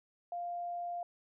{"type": "tone", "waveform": "sine", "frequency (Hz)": 698.5, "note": "F5", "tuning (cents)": 0, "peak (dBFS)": -36, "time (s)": [0.32, 1.03], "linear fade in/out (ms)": 2, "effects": []}